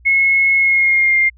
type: tone with pitch glide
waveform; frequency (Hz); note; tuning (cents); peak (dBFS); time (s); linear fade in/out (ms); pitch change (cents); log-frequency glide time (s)
sine; 2177 to 2111; C#7 to C7; -32 to +15; -10; 0.05-1.3; 20; -53; 0.56-1.18
effects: added 60 Hz sine -43 dBFS peak until 1.37 s